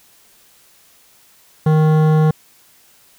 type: tone with hard clipping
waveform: sine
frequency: 155.56 Hz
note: D#3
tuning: in tune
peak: -12 dBFS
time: 1.66-2.31 s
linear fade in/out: 5 ms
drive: 14 dB
effects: white hiss -51 dBFS RMS until 3.18 s

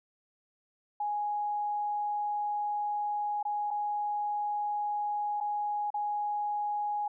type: tone with dropouts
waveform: sine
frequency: 830.6 Hz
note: G#5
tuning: in tune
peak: -29 dBFS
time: 1-7.08 s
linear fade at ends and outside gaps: 5 ms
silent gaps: 3.429-3.451 / 3.706-3.71 / 5.403-5.409 / 5.904-5.941 s
effects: none

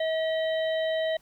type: harmonic tone with a mistuned harmonic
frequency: 641 Hz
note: E5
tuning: 49 cents flat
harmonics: 1 / 3 / 5 / 6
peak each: -25 / -35 / -39 / -41 dBFS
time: 0-1.17 s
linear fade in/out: 5 ms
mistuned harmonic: 5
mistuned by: -66 cents
effects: pink hiss -62 dBFS RMS until 1.21 s

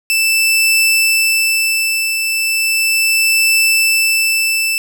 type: tone with tremolo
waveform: sawtooth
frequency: 2647 Hz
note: E7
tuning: 7 cents sharp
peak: -6 dBFS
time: 0.1-4.78 s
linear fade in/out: 0 ms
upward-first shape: triangle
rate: 0.36 Hz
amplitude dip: 50%
effects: none

